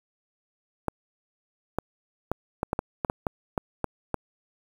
clicks, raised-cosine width 1 ms, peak -11 dBFS, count 12, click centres 0.883 / 1.786 / 2.316 / 2.631 / 2.731 / 2.791 / 3.048 / 3.099 / 3.268 / 3.578 / 3.843 / 4.143 s, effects 7-bit

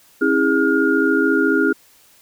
sine tone cluster, 270.1 / 324.2 / 408.3 / 1422 Hz, C#4 / E4 / G#4 / F6, -45 / -29 / -29 / +31 cents, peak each -19 dBFS, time 0.21-1.73 s, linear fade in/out 10 ms, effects white hiss -52 dBFS RMS until 2.21 s

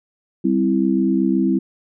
sine chord, C major, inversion second, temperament equal, 196 / 261.6 / 329.6 Hz, G3 / C4 / E4, 0 / 0 / 0 cents, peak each -19 dBFS, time 0.44-1.59 s, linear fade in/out 10 ms, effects none

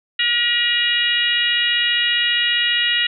harmonic tone with a mistuned harmonic, 477.5 Hz, A#4, 42 cents sharp, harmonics 3 / 4 / 5 / 6 / 7 / 8, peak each -29 / -20 / -28 / -18 / -29 / -26 dBFS, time 0.19-3.07 s, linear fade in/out 5 ms, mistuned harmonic 5, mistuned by +17 cents, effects none

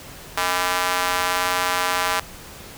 square tone with high-pass filter, 90.7 Hz, F#2, 34 cents flat, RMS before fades -22 dBFS, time 0.37-2.2 s, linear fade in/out 5 ms, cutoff 1000 Hz, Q 1.3, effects pink hiss -40 dBFS RMS until 2.77 s

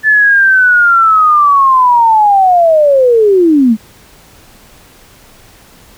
sine linear sweep, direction down, 1750 to 207.7 Hz, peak -4 dBFS, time 0.03-3.77 s, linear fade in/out 50 ms, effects pink hiss -41 dBFS RMS until 5.97 s

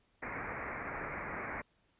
white low-pass noise, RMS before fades -41 dBFS, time 0.22-1.62 s, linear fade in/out 10 ms, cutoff 2300 Hz, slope 96 dB/octave, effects pink hiss -73 dBFS RMS until 1.99 s + resampled to 8000 Hz

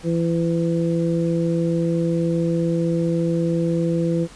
harmonic tone, 167.6 Hz, E3, 29 cents sharp, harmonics 1 / 2 / 3, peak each -20 / -23 / -25 dBFS, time 0.03-4.28 s, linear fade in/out 50 ms, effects pink hiss -44 dBFS RMS until 4.35 s + resampled to 22050 Hz

